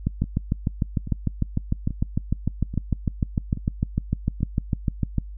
two click trains, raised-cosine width 5 ms, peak -19 / -9 dBFS, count 6 / 35, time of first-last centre 0.24-4.407 / 0.07-5.183 s, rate 1.2 / 6.65 Hz, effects noise-tail reverb RT60 0.1 s tail -25 dB re dry + added 50 Hz sine -34 dBFS peak until 5.37 s

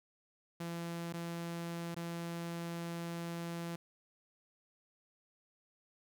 sawtooth tone with dropouts, 169.5 Hz, E3, 49 cents sharp, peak -35 dBFS, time 0.6-3.76 s, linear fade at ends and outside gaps 5 ms, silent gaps 1.127-1.137 / 1.946-1.964 s, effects none

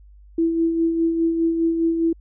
sine tone with tremolo, 330.5 Hz, E4, 5 cents sharp, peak -15 dBFS, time 0.38-2.13 s, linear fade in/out 5 ms, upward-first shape sine, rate 4.9 Hz, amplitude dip 45%, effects added 50 Hz sine -44 dBFS peak until 2.2 s

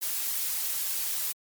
blue noise with flanger, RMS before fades -30 dBFS, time 0.01-1.33 s, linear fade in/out 20 ms, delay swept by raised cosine 0.96 to 5.36 ms, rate 3.4 Hz, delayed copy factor +0.5, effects MP3 96 kbps

